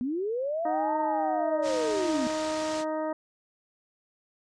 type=linear two-way sweep; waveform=sine; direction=up then down; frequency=235.2 to 924 to 235.2 Hz; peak=-27 dBFS; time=0.01-2.27 s; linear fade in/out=0 ms; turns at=0.98 s
type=harmonic tone; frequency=311.8 Hz; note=D#4; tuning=4 cents sharp; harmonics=1 / 2 / 3 / 4 / 5 / 6; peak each=-33 / -30 / -36 / -41 / -49 / -47 dBFS; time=0.65-3.13 s; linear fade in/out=5 ms
type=low-pass noise; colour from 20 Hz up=white; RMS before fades=-40 dBFS; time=1.62-2.85 s; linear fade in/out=50 ms; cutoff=7000 Hz; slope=24 dB/octave
effects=resampled to 22050 Hz